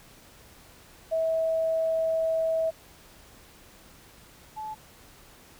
sine tone pair in turn, 648 / 865 Hz, E5 / A5, -30 / -30 cents, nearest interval perfect fourth, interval 500 cents, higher second, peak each -23 / -33 dBFS, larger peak first, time 1.11-2.71 / 4.56-4.75 s, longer first, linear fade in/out 20 ms, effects pink hiss -53 dBFS RMS until 5.59 s

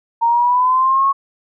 sine linear sweep, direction up, 921 to 1105 Hz, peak -11 dBFS, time 0.21-1.13 s, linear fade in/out 20 ms, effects none

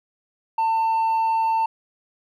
triangle tone with hard clipping, 897 Hz, A5, 33 cents sharp, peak -17 dBFS, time 0.58-1.66 s, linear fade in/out 5 ms, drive 1 dB, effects none

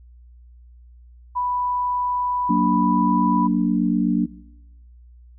sine tone, 987.8 Hz, B5, in tune, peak -20 dBFS, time 1.35-3.48 s, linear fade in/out 20 ms
sine chord, Gb augmented, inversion none, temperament equal with one note detuned, 185 / 233.1 / 292.6 Hz, Gb3 / Bb3 / D4, 0 / 0 / -6 cents, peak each -21 dBFS, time 2.49-4.26 s, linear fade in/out 10 ms
effects noise-tail reverb RT60 1.0 s tail -21 dB re dry + added 60 Hz sine -44 dBFS peak until 5.38 s

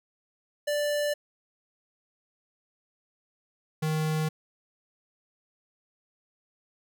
square tone pair in turn, 587.3 / 156.05 Hz, D5 / D#3, 0 / +5 cents, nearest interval octave + major seventh, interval 2295 cents, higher first, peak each -26 dBFS, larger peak neither, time 0.67-1.14 / 3.82-4.29 s, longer neither, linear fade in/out 10 ms, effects none

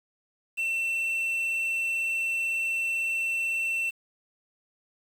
triangle tone with quantisation, 2691 Hz, E7, 35 cents sharp, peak -24 dBFS, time 0.57-3.91 s, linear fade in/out 20 ms, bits 8, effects none

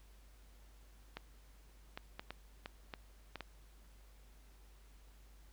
clicks, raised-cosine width 0.3 ms, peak -27 dBFS, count 8, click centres 1.17 / 1.975 / 2.195 / 2.306 / 2.659 / 2.938 / 3.357 / 3.407 s, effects added 50 Hz sine -58 dBFS peak until 5.52 s + pink hiss -68 dBFS RMS until 5.52 s

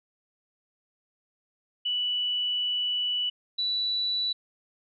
sine tone pair in turn, 2960 / 3951 Hz, F#7 / B7, 0 / 0 cents, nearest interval perfect fourth, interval 500 cents, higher second, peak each -25 dBFS, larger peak neither, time 1.85-3.3 / 3.58-4.33 s, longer first, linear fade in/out 10 ms, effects none

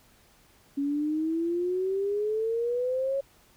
sine exponential sweep, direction up, 277.7 to 554.4 Hz, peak -25 dBFS, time 0.77-3.21 s, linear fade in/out 10 ms, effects pink hiss -60 dBFS RMS until 3.56 s

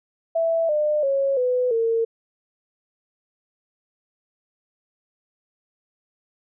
sine tone with pitch steps, 660 / 601.7 / 548.6 / 500.2 / 456 Hz, E5 / D5 / C#5 / B4 / A#4, +2 / +42 / -18 / +22 / -38 cents, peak -18 dBFS, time 0.35-2.05 s, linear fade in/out 10 ms, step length 340 ms, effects none

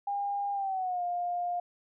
sine tone with pitch glide, 806 to 705.7 Hz, G5 to F5, +48 to +18 cents, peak -29 dBFS, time 0.07-1.6 s, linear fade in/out 5 ms, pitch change -230 cents, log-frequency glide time 0.53-1.03 s, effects none

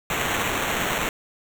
blue noise with sample-and-hold, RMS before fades -25 dBFS, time 0.1-1.09 s, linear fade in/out 2 ms, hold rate 4900 Hz, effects none

